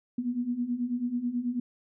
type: beating tone pair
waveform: sine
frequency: 237.3 / 246.5 Hz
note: A#3 / B3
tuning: +31 / -3 cents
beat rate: 9.2 Hz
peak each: -33 / -29 dBFS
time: 0.18-1.6 s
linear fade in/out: 5 ms
effects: none